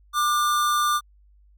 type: tone pair together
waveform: square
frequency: 1191 / 1445.2 Hz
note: D6 / F#6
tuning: +24 / -41 cents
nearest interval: minor third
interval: 335 cents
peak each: -20 / -30 dBFS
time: 0.13-1.01 s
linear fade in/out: 50 ms
effects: added 50 Hz sine -52 dBFS peak until 1.57 s + MP3 96 kbps